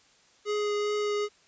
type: tone with vibrato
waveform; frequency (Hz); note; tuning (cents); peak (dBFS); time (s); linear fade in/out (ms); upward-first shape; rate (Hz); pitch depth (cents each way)
square; 416.3; G#4; +4; -27; 0.45-1.29; 50; triangle; 2.5; 11
effects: white hiss -61 dBFS RMS until 1.47 s + resampled to 16000 Hz